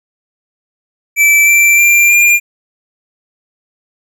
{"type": "tone with pitch steps", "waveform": "square", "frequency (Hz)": [2320, 2345, 2375, 2402], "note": ["D7", "D7", "D7", "D7"], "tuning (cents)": [-22, -3, 19, 38], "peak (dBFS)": -6, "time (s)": [1.16, 2.4], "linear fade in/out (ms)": 50, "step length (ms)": 310, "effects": []}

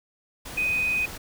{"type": "tone in noise", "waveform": "sine", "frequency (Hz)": 2500, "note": "D#7", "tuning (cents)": 8, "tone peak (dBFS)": -22, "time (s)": [0.57, 1.06], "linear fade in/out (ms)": 10, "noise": "pink", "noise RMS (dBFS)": -38, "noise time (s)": [0.45, 1.18], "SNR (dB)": 13, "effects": []}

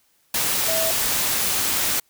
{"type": "tone in noise", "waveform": "sine", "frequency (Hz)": 650, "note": "E5", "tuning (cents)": -24, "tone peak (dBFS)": -24, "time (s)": [0.68, 0.91], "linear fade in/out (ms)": 5, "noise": "white", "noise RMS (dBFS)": -22, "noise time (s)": [0.34, 2], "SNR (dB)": -5, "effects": ["white hiss -63 dBFS RMS until 2.09 s"]}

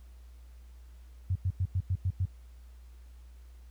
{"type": "tone bursts", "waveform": "sine", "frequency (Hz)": 92.5, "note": "F#2", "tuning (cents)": 0, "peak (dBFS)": -25, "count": 7, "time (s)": [1.3, 2.255], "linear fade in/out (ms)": 5, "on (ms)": 55, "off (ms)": 95, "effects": ["added 60 Hz sine -48 dBFS peak until 3.7 s", "pink hiss -67 dBFS RMS until 3.7 s"]}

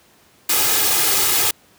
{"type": "noise with comb filter", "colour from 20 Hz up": "white", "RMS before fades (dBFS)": -17, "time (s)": [0.49, 1.51], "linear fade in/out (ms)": 5, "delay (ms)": 2.4, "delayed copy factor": 0.6, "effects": ["pink hiss -53 dBFS RMS until 1.78 s", "high-pass 100 Hz 12 dB/octave"]}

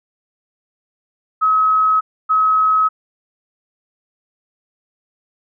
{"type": "tone pair in turn", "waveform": "sine", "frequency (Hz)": [1279, 1279], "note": ["D#6", "D#6"], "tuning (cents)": [47, 47], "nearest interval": "unison", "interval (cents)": 0, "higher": "neither", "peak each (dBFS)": -11, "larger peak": "neither", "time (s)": [[1.41, 2.01], [2.29, 2.89]], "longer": "neither", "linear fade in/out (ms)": 20, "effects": []}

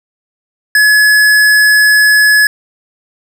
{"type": "tone with hard clipping", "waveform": "sine", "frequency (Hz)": 1700, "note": "G#6", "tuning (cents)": 40, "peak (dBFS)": -6, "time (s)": [0.75, 2.47], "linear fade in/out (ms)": 2, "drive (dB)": 17, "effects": []}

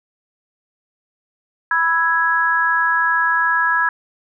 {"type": "chord", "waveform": "sine", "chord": "E major", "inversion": "second", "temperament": "equal", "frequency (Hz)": [987.8, 1318.5, 1661.2], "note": ["B5", "E6", "G#6"], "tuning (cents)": [0, 0, 0], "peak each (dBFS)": [-20, -21, -16], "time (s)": [1.71, 3.89], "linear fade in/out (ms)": 2, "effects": []}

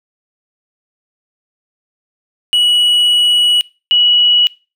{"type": "tone pair in turn", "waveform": ["triangle", "sine"], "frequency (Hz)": [2929, 2929], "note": ["F#7", "F#7"], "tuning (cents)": [-18, -18], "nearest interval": "unison", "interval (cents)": 0, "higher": "neither", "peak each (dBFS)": -7, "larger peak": "neither", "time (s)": [[2.53, 3.61], [3.91, 4.47]], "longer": "first", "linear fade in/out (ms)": 0, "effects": ["noise-tail reverb RT60 0.3 s tail -22 dB re dry"]}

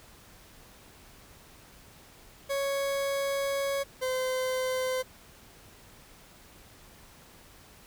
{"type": "tone pair in turn", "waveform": "40% pulse", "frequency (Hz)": [554.4, 514.8], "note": ["C#5", "C5"], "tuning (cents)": [0, -28], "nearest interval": "minor second", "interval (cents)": 128, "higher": "first", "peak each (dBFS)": [-27, -27], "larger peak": "neither", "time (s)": [[2.49, 3.84], [4.01, 5.03]], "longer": "first", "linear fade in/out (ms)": 20, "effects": ["pink hiss -54 dBFS RMS until 7.86 s"]}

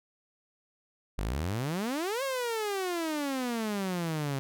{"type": "exponential two-way sweep", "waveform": "sawtooth", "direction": "up then down", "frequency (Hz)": [45.38, 554.4, 133.6], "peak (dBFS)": -26, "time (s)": [1.18, 4.39], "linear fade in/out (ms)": 0, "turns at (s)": 2.23, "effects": []}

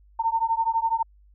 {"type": "beating tone pair", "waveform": "sine", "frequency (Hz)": [902, 914], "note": ["A5", "A#5"], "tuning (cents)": [43, -34], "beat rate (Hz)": 12, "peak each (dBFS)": -24, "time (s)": [0.19, 1.03], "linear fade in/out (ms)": 10, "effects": ["added 50 Hz sine -52 dBFS peak until 1.34 s"]}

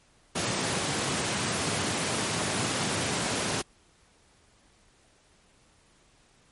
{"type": "high-pass noise", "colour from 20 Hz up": "pink", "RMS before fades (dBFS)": -29, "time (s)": [0.35, 3.62], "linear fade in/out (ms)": 10, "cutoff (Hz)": 100, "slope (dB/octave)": 24, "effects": ["pink hiss -62 dBFS RMS until 6.51 s", "MP3 48 kbps"]}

